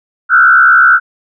sine tone with frequency modulation, 1435 Hz, F6, 47 cents sharp, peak -3 dBFS, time 0.29-1 s, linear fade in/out 50 ms, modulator 68.2 Hz, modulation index 1.5, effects none

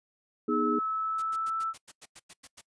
sine tone with pitch glide, 1300 to 1322.7 Hz, E6 to E6, -24 to +5 cents, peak -28 dBFS, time 0.48-1.74 s, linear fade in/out 50 ms, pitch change +29 cents, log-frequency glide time 0.89-1.57 s
sine chord, G# minor, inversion first, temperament equal with one note detuned, 242.8 / 311.1 / 415.3 Hz, B3 / D#4 / G#4, -29 / 0 / 0 cents, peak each -30 dBFS, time 0.48-0.79 s, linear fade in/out 5 ms
white noise bursts, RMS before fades -47 dBFS, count 11, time 1.18-2.614 s, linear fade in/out 10 ms, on 44 ms, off 95 ms
effects noise-tail reverb RT60 0.1 s tail -22 dB re dry + resampled to 22050 Hz

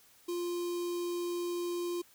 square tone with notch filter, 349.2 Hz, F4, in tune, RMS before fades -35 dBFS, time 0.28-2.02 s, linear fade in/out 10 ms, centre 1700 Hz, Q 0.73, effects white hiss -62 dBFS RMS until 2.14 s

